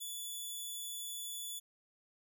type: tone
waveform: 10% pulse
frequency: 3448 Hz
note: A7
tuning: 36 cents flat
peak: -33 dBFS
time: 0-1.6 s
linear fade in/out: 20 ms
effects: none